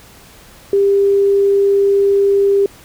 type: tone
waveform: sine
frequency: 398 Hz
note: G4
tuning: 26 cents sharp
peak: -9 dBFS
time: 0.73-2.66 s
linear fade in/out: 2 ms
effects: pink hiss -42 dBFS RMS until 2.84 s